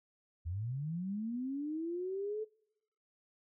sine linear sweep, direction up, 78.1 to 440 Hz, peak -35 dBFS, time 0.45-2.45 s, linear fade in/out 20 ms, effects noise-tail reverb RT60 0.8 s tail -24 dB re dry

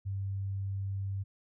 sine tone, 97.8 Hz, G2, 4 cents flat, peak -32 dBFS, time 0.05-1.24 s, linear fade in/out 20 ms, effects none

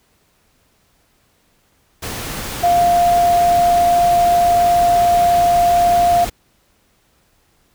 sine tone in noise, 698.5 Hz, F5, in tune, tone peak -10 dBFS, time 2.63-6.25 s, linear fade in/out 10 ms, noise pink, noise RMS -26 dBFS, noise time 2.02-6.3 s, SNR +13 dB, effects pink hiss -59 dBFS RMS until 7.74 s

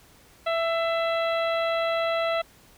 harmonic tone with a mistuned harmonic, 663 Hz, E5, 10 cents sharp, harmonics 1 / 2 / 3 / 4 / 5 / 6, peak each -24 / -30 / -34 / -36 / -38 / -40 dBFS, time 0.46-2.42 s, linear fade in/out 10 ms, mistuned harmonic 3, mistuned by +19 cents, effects pink hiss -55 dBFS RMS until 2.77 s

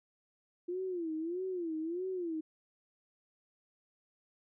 sine tone with vibrato, 344 Hz, F4, 26 cents flat, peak -34 dBFS, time 0.68-2.41 s, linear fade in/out 10 ms, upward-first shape sine, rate 1.6 Hz, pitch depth 160 cents each way, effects none

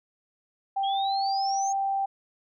sine tone, 784 Hz, G5, in tune, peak -24 dBFS, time 0.76-2.06 s, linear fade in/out 10 ms
sine exponential sweep, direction up, 3204 to 6600 Hz, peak -33 dBFS, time 0.83-1.73 s, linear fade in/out 10 ms
effects none

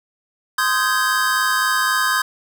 square chord, Ab major seventh, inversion first, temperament just, 1038.3 / 1245.9 / 1557.4 / 1661.2 Hz, C6 / Eb6 / G6 / Ab6, -14 / +2 / -12 / 0 cents, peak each -23 / -23 / -22 / -23 dBFS, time 0.58-2.22 s, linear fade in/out 5 ms, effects none

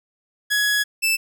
sawtooth tone pair in turn, 1678 / 2642 Hz, G#6 / E7, +17 / +3 cents, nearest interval minor sixth, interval 786 cents, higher second, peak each -14 dBFS, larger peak neither, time 0.5-0.84 / 1.02-1.17 s, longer first, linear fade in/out 20 ms, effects none

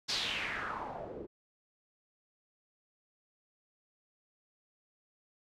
white noise with low-pass filter sweep, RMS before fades -38 dBFS, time 0.08-1.27 s, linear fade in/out 20 ms, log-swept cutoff 5000 to 360 Hz, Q 3.6, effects none

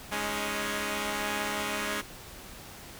5% pulse chord, Ab suspended fourth, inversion none, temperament equal with one note detuned, 207.7 / 277.2 / 314.6 Hz, Ab3 / Db4 / Eb4, 0 / 0 / +19 cents, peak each -21 / -24 / -26 dBFS, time 0.11-2.02 s, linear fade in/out 20 ms, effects pink hiss -46 dBFS RMS until 2.99 s

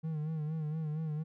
triangle tone with vibrato, 155.56 Hz, D#3, in tune, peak -31 dBFS, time 0.03-1.24 s, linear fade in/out 20 ms, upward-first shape sine, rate 4.3 Hz, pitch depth 63 cents each way, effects none

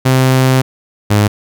sawtooth tone pair in turn, 130.4 / 104.01 Hz, C3 / G#2, -5 / +3 cents, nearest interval major third, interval 392 cents, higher first, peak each -4 dBFS, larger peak neither, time 0.05-0.62 / 1.1-1.28 s, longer first, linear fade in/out 10 ms, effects none

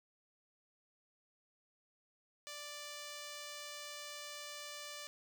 5% pulse tone, 588 Hz, D5, 2 cents sharp, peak -34 dBFS, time 2.47-5.07 s, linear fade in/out 0 ms, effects none

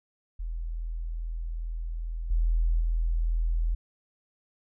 sine tone with level steps, 41.2 Hz, E1, in tune, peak -30 / -21 / -23 dBFS, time 0.39-3.75 s, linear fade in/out 10 ms, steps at 2.3 / 2.8 s, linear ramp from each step 10 ms, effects none

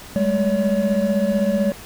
triangle tone cluster, 197.7 / 213.5 / 566 Hz, G3 / G#3 / C#5, +15 / +48 / +36 cents, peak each -19 dBFS, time 0.16-1.72 s, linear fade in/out 0 ms, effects pink hiss -39 dBFS RMS until 1.85 s

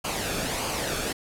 pink noise with flanger, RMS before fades -29 dBFS, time 0.04-1.13 s, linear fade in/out 10 ms, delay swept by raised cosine 0.53 to 1.03 ms, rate 1.6 Hz, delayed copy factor -0.5, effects low-pass 12000 Hz 12 dB/octave

